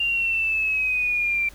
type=exponential sweep; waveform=sine; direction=down; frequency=2794 to 2349 Hz; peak=-20 dBFS; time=0-1.49 s; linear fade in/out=5 ms; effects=added 50 Hz sine -44 dBFS peak until 1.54 s + pink hiss -49 dBFS RMS until 1.54 s